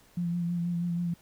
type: tone with vibrato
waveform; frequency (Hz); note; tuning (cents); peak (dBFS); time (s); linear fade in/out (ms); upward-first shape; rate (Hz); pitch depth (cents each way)
sine; 172.7; F3; -19; -27; 0.17-1.14; 5; sine; 6.2; 27
effects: pink hiss -60 dBFS RMS until 1.21 s